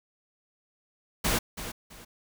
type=noise with echo; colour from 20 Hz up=pink; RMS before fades=-26 dBFS; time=1.24-1.39 s; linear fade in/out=10 ms; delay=330 ms; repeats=2; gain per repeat=-11 dB; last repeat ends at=2.05 s; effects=none